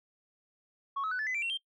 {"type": "tone with pitch steps", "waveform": "sine", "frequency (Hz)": [1107, 1286.4, 1494.8, 1737.1, 2019, 2346, 2726, 3167], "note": ["C#6", "E6", "F#6", "A6", "B6", "D7", "F7", "G7"], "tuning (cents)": [-3, -43, 17, -23, 38, -2, -43, 17], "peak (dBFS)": -29, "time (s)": [0.96, 1.576], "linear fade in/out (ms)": 10, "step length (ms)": 77, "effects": ["noise-tail reverb RT60 0.1 s tail -23 dB re dry", "tanh soft clip ceiling -28 dBFS"]}